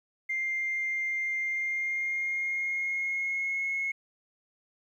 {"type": "tone with pitch glide", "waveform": "sine", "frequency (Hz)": [2102, 2175], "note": ["C7", "C#7"], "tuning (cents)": [7, -33], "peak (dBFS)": -27, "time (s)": [0.29, 3.92], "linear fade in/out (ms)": 10, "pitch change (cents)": 60, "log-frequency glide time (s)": [1.43, 3.67], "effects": ["tanh soft clip ceiling -23 dBFS", "11-bit"]}